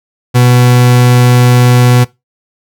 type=tone; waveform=40% pulse; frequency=123.47 Hz; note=B2; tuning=in tune; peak=-3 dBFS; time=0.34-2.05 s; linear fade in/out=20 ms; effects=noise-tail reverb RT60 0.2 s tail -20 dB re dry